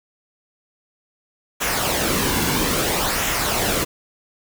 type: noise with flanger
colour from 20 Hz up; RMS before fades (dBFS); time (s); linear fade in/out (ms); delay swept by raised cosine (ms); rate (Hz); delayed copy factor
pink; -21; 1.6-3.85; 20; 0.22 to 1.62; 0.6; -0.5
effects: none